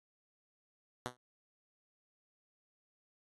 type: tone with exponential decay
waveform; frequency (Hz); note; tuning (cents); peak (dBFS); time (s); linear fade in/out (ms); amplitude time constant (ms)
5% pulse; 124.2; B2; +10; -23; 1.06-1.17; 0; 23
effects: AAC 32 kbps